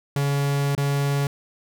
45% pulse tone with dropouts, 141.1 Hz, C#3, 31 cents sharp, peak -20 dBFS, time 0.16-1.27 s, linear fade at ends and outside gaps 2 ms, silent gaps 0.751-0.777 s, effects none

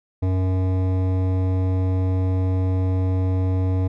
triangle tone with hard clipping, 93.1 Hz, F#2, 11 cents sharp, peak -20 dBFS, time 0.22-3.88 s, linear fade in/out 10 ms, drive 18 dB, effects none

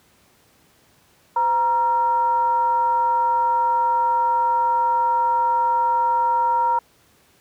sine tone with frequency modulation, 940 Hz, A#5, 14 cents sharp, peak -16 dBFS, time 1.36-6.79 s, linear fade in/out 5 ms, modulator 428 Hz, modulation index 0.36, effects pink hiss -57 dBFS RMS until 7.4 s + high-pass 80 Hz 12 dB/octave

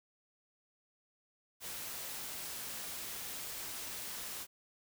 white noise, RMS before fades -43 dBFS, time 1.6-4.47 s, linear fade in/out 50 ms, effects none

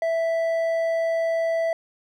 sine tone with hard clipping, 659.3 Hz, E5, in tune, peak -22 dBFS, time 0.02-1.73 s, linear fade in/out 2 ms, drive 5 dB, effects none

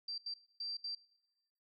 sine tone bursts at uneven times, 4699 Hz, D8, in tune, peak -38 dBFS, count 4, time 0.08-0.18 / 0.26-0.34 / 0.6-0.77 / 0.84-0.95 s, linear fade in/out 5 ms, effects noise-tail reverb RT60 1.0 s tail -21 dB re dry + MP3 96 kbps

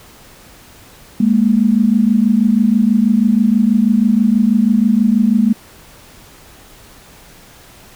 sine tone pair together, 206.9 / 233.1 Hz, G#3 / A#3, -6 / 0 cents, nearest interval major second, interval 206 cents, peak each -12 dBFS, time 1.2-5.53 s, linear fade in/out 5 ms, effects pink hiss -42 dBFS RMS until 7.95 s

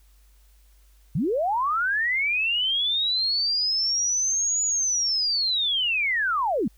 sine linear two-way sweep, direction up then down, 120 to 6920 to 174.8 Hz, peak -21 dBFS, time 1.15-6.68 s, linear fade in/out 5 ms, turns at 4.63 s, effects added 50 Hz sine -53 dBFS peak until 6.77 s + white hiss -64 dBFS RMS until 6.77 s

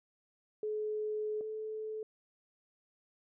sine tone pair in turn, 426.9 / 434.1 Hz, G#4 / A4, +48 / -23 cents, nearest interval unison, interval 29 cents, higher second, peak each -33 / -37 dBFS, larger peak first, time 0.63-1.41 / 1.41-2.03 s, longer first, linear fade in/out 2 ms, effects none

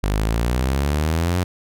sawtooth exponential sweep, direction up, 49 to 92.5 Hz, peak -14 dBFS, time 0.03-1.44 s, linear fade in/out 10 ms, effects none

